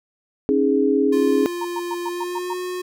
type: chord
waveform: sine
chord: C# suspended second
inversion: none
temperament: equal with one note detuned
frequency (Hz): 272.9 / 311.1 / 415.3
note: C#4 / D#4 / G#4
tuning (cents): -27 / 0 / 0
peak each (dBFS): -19 / -22 / -18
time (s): 0.49-1.46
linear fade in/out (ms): 0
type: tone with pitch glide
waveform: square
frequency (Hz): 349.2 to 362.4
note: F4 to F#4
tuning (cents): 0 to -36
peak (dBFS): -26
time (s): 1.12-2.82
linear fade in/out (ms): 10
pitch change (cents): +64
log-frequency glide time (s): 2.06-2.55
type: tone bursts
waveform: sine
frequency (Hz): 932.3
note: A#5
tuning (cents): 0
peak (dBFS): -24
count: 7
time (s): 1.61-2.536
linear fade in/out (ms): 5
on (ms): 38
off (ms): 110
effects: none